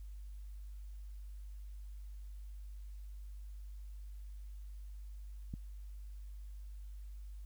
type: click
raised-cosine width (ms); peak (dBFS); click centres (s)
5; -29; 5.539
effects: added 50 Hz sine -45 dBFS peak until 7.45 s + white hiss -72 dBFS RMS until 7.45 s